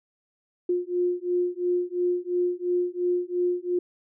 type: beating tone pair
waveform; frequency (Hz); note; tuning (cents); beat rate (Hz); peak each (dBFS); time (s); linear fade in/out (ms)
sine; 354.4 / 357.3; F4 / F4; +25 / +40; 2.9; -26; 0.69-3.79; 5
effects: none